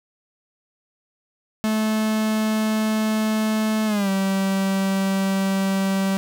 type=tone with pitch glide; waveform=45% pulse; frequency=217.2 to 193.5 Hz; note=A3 to G3; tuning=-22 to -22 cents; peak=-19 dBFS; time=1.64-6.17 s; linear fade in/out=0 ms; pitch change=-200 cents; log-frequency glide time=3.86-4.09 s; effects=none